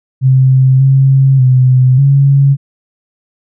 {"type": "tone with pitch steps", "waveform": "sine", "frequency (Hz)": [131.3, 134.8, 128.2, 138.8], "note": ["C3", "C#3", "C3", "C#3"], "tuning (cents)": [6, -48, -35, 3], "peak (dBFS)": -4, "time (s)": [0.21, 2.57], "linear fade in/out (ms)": 50, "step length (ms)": 590, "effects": []}